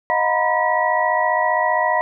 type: tone cluster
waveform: sine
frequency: 624 / 720 / 945 / 1000 / 1933 Hz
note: D#5 / F#5 / A#5 / B5 / B6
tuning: +5 / -47 / +23 / +21 / -38 cents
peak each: -22 dBFS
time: 0.1-2.01 s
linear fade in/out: 0 ms
effects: none